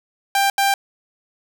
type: tone bursts at uneven times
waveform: sawtooth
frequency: 791 Hz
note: G5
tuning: 15 cents sharp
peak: -11 dBFS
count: 2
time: 0.35-0.5 / 0.58-0.74 s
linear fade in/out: 2 ms
effects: none